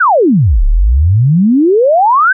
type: exponential two-way sweep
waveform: sine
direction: down then up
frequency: 1599 to 32.7 to 1599 Hz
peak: -5 dBFS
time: 0-2.33 s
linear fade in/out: 10 ms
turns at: 0.65 s
effects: none